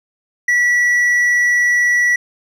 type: tone with hard clipping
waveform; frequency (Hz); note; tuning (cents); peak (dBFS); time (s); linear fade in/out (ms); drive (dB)
sine; 1946; B6; -26; -12; 0.48-2.16; 5; 3
effects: none